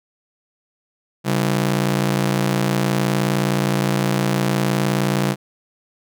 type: ring-modulated tone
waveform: sawtooth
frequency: 164.81 Hz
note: E3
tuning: in tune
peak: -10 dBFS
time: 1.24-5.36 s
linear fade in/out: 50 ms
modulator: 29.7 Hz
effects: none